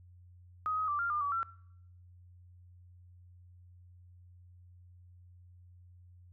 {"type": "tone with pitch steps", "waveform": "sine", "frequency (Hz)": [1256, 1264, 1172, 1391, 1202, 1144, 1353], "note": ["D#6", "D#6", "D6", "F6", "D6", "D6", "E6"], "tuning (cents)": [16, 27, -4, -7, 40, -46, 45], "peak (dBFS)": -30, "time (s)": [0.66, 1.43], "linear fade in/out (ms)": 0, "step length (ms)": 110, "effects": ["noise-tail reverb RT60 0.7 s tail -21 dB re dry", "added 89 Hz sine -54 dBFS peak until 6.32 s"]}